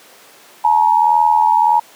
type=tone pair together; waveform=sine; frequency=860 / 941.6 Hz; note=A5 / A#5; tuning=-40 / +17 cents; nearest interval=major second; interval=157 cents; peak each=-12 dBFS; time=0.64-1.8 s; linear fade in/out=10 ms; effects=pink hiss -43 dBFS RMS until 1.95 s + high-pass 400 Hz 12 dB/octave